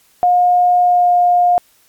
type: tone with pitch glide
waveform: sine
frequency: 715 to 709.7 Hz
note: F5 to F5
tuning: +41 to +28 cents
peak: -8 dBFS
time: 0.23-1.58 s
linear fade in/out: 0 ms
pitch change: -13 cents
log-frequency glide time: 0.81-1.11 s
effects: white hiss -53 dBFS RMS until 1.88 s + MP3 96 kbps